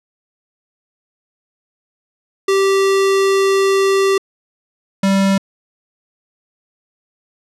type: tone pair in turn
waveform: square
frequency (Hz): 389.9 / 194.95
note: G4 / G3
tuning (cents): -9 / -9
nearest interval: octave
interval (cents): 1200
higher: first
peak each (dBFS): -12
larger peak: neither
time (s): 2.48-4.18 / 5.03-5.38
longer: first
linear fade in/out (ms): 5
effects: low-pass 9000 Hz 12 dB/octave